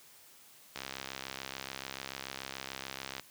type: click train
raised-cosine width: 0.2 ms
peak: -21 dBFS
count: 164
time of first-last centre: 0.76-3.196 s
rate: 66.9 Hz
effects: white hiss -58 dBFS RMS until 3.3 s + high-pass 80 Hz 12 dB/octave